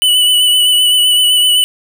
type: tone with vibrato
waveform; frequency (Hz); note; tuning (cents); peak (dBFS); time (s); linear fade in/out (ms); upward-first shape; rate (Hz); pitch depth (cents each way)
square; 2975; F#7; +9; -8; 0.02-1.64; 0; sine; 7.8; 26
effects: none